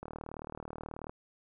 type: click train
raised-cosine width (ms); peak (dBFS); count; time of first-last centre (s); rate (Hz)
1; -27; 42; 0.03-1.095; 38.5
effects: none